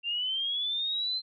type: linear sweep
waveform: sine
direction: up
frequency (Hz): 2755 to 4129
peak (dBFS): -28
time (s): 0.03-1.22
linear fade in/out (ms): 50
effects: none